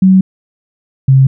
sine tone pair in turn, 188.7 / 133.65 Hz, F#3 / C3, +34 / +37 cents, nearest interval tritone, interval 597 cents, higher first, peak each -3 dBFS, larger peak neither, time 0.02-0.21 / 1.08-1.27 s, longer neither, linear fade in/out 5 ms, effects none

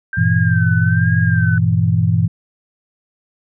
sine tone with vibrato, 1568 Hz, G6, in tune, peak -20 dBFS, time 0.13-1.58 s, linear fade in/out 2 ms, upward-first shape sine, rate 1.2 Hz, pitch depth 76 cents each way
sine chord, E diminished, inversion first, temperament just, 98.89 / 118.67 / 164.81 Hz, G2 / Bb2 / E3, +16 / +31 / 0 cents, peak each -16 dBFS, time 0.17-2.28 s, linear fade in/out 10 ms
effects none

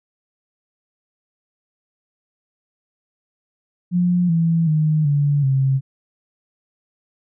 sine tone with pitch steps, 177.4 / 165.52 / 154.44 / 144.09 / 134.44 Hz, F3 / E3 / D#3 / D3 / C3, +27 / +7 / -13 / -33 / +47 cents, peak -14 dBFS, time 3.91-5.81 s, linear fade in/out 50 ms, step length 380 ms, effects none

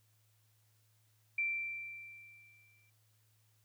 sine tone with exponential decay, 2349 Hz, D7, in tune, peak -30 dBFS, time 1.38-2.9 s, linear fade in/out 5 ms, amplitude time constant 330 ms, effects added 108 Hz sine -70 dBFS peak until 3.64 s + white hiss -75 dBFS RMS until 3.64 s

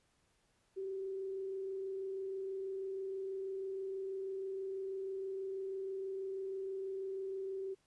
sine tone with frequency modulation, 385.2 Hz, G4, 30 cents flat, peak -38 dBFS, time 0.76-7.75 s, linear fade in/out 20 ms, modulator 26.2 Hz, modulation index 0.23, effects pink hiss -75 dBFS RMS until 7.86 s + resampled to 24000 Hz

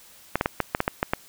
clicks, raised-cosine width 0.5 ms, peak -6 dBFS, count 9, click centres 0.356 / 0.411 / 0.459 / 0.603 / 0.749 / 0.804 / 0.879 / 1.029 / 1.135 s, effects white hiss -51 dBFS RMS until 1.28 s

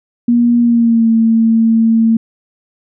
sine tone with pitch glide, 238.2 to 225.9 Hz, A#3 to A3, +38 to +46 cents, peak -7 dBFS, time 0.28-2.17 s, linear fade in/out 5 ms, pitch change -92 cents, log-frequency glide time 0.6-1.09 s, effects none

